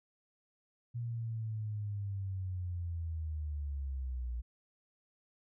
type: linear sweep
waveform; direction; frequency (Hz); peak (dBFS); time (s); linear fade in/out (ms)
sine; down; 119.7 to 58.4; -35; 0.94-4.42; 20
effects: none